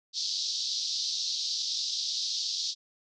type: band-pass noise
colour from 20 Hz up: pink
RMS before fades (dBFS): -32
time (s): 0.13-2.75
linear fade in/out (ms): 50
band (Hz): 3800 to 5700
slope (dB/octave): 48
effects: none